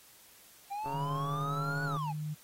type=linear two-way sweep; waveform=triangle; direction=up then down; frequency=784 to 1480 to 784 Hz; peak=-33 dBFS; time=0.7-2.13 s; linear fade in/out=20 ms; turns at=1.84 s
type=click train; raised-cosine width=1 ms; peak=-29 dBFS; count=156; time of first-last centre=0.86-1.967 s; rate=140 Hz
type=tone with pitch glide; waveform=sine; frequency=150 to 151.92 Hz; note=D3 to D#3; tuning=+37 to -41 cents; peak=-34 dBFS; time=0.93-2.35 s; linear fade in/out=20 ms; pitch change=+22 cents; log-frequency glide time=1.15-1.73 s
effects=white hiss -58 dBFS RMS until 2.43 s + AAC 48 kbps